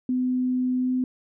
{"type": "tone with pitch glide", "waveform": "sine", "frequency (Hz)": [253.1, 254.6], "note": ["B3", "C4"], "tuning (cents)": [43, -47], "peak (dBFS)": -21, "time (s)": [0.09, 1.04], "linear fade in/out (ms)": 2, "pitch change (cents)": 10, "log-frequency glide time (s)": [0.79, 0.91], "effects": []}